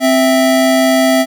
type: tone pair together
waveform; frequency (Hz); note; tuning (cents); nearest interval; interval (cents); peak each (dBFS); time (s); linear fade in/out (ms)
square; 261.6 / 659.2; C4 / E5; 0 / 0; octave + major third; 1600; -12; 0-1.26; 50
effects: none